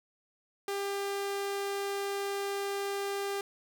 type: tone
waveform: sawtooth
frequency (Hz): 398.5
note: G4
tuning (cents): +28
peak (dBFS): -28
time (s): 0.68-3.41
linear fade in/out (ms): 2
effects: none